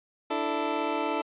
20% pulse chord, D suspended second, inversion none, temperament just, 293.7 / 330.4 / 440.5 Hz, D4 / E4 / A4, 0 / +4 / +2 cents, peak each -27 dBFS, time 0.3-1.22 s, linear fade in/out 10 ms, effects resampled to 8000 Hz

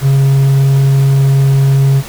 triangle tone, 136.6 Hz, C#3, 25 cents flat, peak -4 dBFS, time 0.01-2.03 s, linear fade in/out 50 ms, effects pink hiss -29 dBFS RMS until 2.08 s

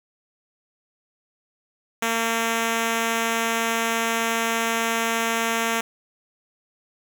5% pulse tone, 228.3 Hz, A#3, 36 cents flat, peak -10 dBFS, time 2.02-5.81 s, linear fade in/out 5 ms, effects none

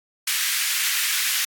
pink high-pass noise, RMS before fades -23 dBFS, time 0.27-1.45 s, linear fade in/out 5 ms, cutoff 1700 Hz, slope 24 dB/octave, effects AAC 64 kbps

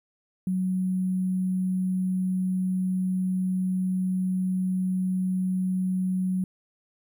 sine tone with sample-and-hold, 185.4 Hz, F#3, 4 cents sharp, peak -23 dBFS, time 0.47-6.44 s, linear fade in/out 2 ms, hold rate 11025 Hz, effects none

